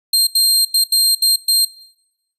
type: tone bursts at uneven times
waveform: sawtooth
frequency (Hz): 4186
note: C8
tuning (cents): 0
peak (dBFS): -8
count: 6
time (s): 0.13-0.27 / 0.35-0.65 / 0.74-0.84 / 0.92-1.15 / 1.22-1.36 / 1.48-1.65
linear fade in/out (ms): 5
effects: noise-tail reverb RT60 0.9 s tail -21 dB re dry + resampled to 32000 Hz